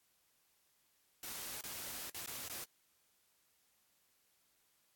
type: noise with dropouts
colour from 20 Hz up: white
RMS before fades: -45 dBFS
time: 1.23-2.64 s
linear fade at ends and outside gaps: 1 ms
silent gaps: 1.61-1.638 / 2.098-2.145 / 2.261-2.274 / 2.481-2.497 s
effects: white hiss -75 dBFS RMS until 4.95 s + AAC 64 kbps